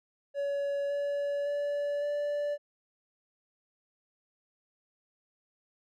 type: tone with pitch steps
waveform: triangle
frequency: 565 / 570.9 / 576.9 / 582.9 Hz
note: C#5 / D5 / D5 / D5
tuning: +33 / -49 / -31 / -13 cents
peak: -27 dBFS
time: 0.34-2.58 s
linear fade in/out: 50 ms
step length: 560 ms
effects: none